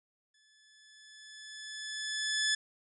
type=tone with exponential growth; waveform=15% pulse; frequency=1727 Hz; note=A6; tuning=33 cents flat; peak=-20 dBFS; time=0.34-2.55 s; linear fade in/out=5 ms; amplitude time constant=480 ms; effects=resampled to 24000 Hz